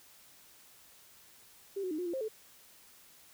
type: tone with pitch steps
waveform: sine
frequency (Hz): 394.4 / 368.3 / 309 / 358.4 / 344.2 / 529 / 435.7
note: G4 / F#4 / D#4 / F4 / F4 / C5 / A4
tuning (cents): +11 / -8 / -12 / +45 / -25 / +19 / -17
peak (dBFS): -33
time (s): 1.76-2.285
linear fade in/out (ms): 10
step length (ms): 75
effects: white hiss -59 dBFS RMS until 3.33 s